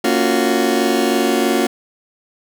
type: chord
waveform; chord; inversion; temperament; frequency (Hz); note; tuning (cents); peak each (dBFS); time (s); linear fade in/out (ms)
30% pulse; Gb major seventh; first; just; 231.2 / 277.5 / 346.9 / 370; Bb3 / Db4 / F4 / Gb4; -14 / +2 / -12 / 0; -17; 0.04-1.67; 5
effects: none